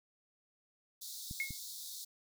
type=high-pass noise; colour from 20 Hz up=pink; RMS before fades=-46 dBFS; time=1.01-2.05 s; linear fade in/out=10 ms; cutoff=3600 Hz; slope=96 dB/octave
type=clicks; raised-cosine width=5 ms; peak=-32 dBFS; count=2; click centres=1.311 / 1.507 s
type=tone with exponential decay; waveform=sine; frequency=2167 Hz; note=C#7; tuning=40 cents flat; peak=-30 dBFS; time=1.4-1.59 s; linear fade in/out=1 ms; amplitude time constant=41 ms
effects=none